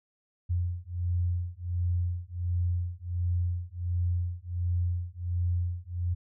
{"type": "beating tone pair", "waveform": "sine", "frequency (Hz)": [87.31, 88.71], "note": ["F2", "F2"], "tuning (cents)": [0, 28], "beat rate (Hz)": 1.4, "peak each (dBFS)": -30, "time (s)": [0.49, 6.15], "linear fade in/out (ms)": 20, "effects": []}